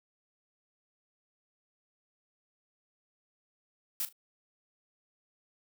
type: noise with echo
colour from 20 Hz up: blue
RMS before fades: -33 dBFS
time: 4-4.05 s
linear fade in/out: 0 ms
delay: 38 ms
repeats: 2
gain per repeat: -14 dB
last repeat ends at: 4.126 s
effects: none

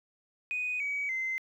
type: tone with pitch steps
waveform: sine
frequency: 2489 / 2269 / 2069 Hz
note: D#7 / C#7 / C7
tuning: 0 / +40 / -20 cents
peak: -29 dBFS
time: 0.51-1.38 s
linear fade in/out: 0 ms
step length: 290 ms
effects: tanh soft clip ceiling -25 dBFS + 11-bit

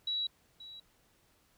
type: tone with echo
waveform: sine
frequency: 3901 Hz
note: B7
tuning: 22 cents flat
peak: -31 dBFS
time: 0.07-0.27 s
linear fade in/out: 5 ms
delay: 530 ms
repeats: 1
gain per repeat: -15 dB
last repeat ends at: 0.8 s
effects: pink hiss -69 dBFS RMS until 1.57 s

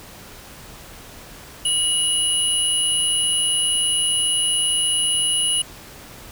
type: tone pair together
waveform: sine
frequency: 2918 / 9815 Hz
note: F#7 / D#9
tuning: -25 / -25 cents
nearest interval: octave + major sixth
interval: 2100 cents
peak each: -18 / -19 dBFS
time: 1.65-5.62 s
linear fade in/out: 5 ms
effects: tanh soft clip ceiling -13 dBFS + pink hiss -41 dBFS RMS until 6.31 s

